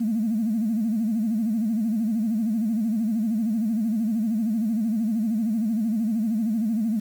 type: tone with vibrato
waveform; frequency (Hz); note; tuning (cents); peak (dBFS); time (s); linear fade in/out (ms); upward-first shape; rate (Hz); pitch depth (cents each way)
sine; 221.1; A3; +9; -20; 0-7; 10; sine; 13; 120
effects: tanh soft clip ceiling -16 dBFS + 8-bit